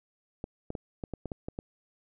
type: clicks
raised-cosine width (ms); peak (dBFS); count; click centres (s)
2; -22; 9; 0.441 / 0.704 / 0.752 / 1.038 / 1.137 / 1.257 / 1.318 / 1.485 / 1.589
effects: none